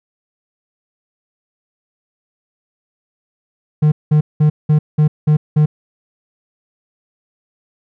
triangle tone bursts, 151.7 Hz, D#3, 44 cents flat, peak -6 dBFS, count 7, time 3.82-5.66 s, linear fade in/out 10 ms, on 100 ms, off 190 ms, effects none

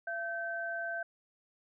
sine tone pair together, 678 / 1546 Hz, E5 / G6, +49 / -24 cents, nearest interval octave + major second, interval 1427 cents, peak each -38 / -36 dBFS, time 0.07-1.03 s, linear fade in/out 5 ms, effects none

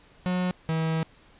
45% pulse tone pair in turn, 181.4 / 161.04 Hz, F#3 / E3, -34 / -40 cents, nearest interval major second, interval 206 cents, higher first, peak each -24 / -24 dBFS, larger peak neither, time 0.26-0.51 / 0.69-1.03 s, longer second, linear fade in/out 0 ms, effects pink hiss -56 dBFS RMS until 1.39 s + resampled to 8000 Hz

